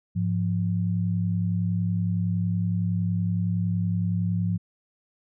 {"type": "tone pair together", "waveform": "sine", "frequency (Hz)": [103.8, 174.57], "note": ["G#2", "F3"], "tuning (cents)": [0, 0], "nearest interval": "major sixth", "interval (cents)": 900, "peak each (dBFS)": -25, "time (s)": [0.15, 4.58], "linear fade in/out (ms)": 20, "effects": []}